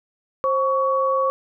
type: tone pair together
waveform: sine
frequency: 530 / 1123 Hz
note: C5 / C#6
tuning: +22 / +22 cents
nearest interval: octave + minor second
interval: 1300 cents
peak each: -20 dBFS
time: 0.44-1.3 s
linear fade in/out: 0 ms
effects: none